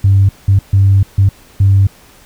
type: tone bursts at uneven times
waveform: sine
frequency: 97.9 Hz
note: G2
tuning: 2 cents flat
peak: -4 dBFS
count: 5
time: 0.04-0.29 / 0.48-0.59 / 0.73-1.03 / 1.18-1.29 / 1.6-1.87 s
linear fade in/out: 5 ms
effects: tanh soft clip ceiling -1 dBFS + pink hiss -43 dBFS RMS until 2.25 s